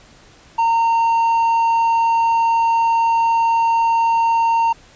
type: tone with hard clipping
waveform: sine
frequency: 918 Hz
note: A#5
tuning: 27 cents flat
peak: -14 dBFS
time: 0.58-4.73 s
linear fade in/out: 10 ms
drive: 3 dB
effects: pink hiss -47 dBFS RMS until 4.95 s + resampled to 16000 Hz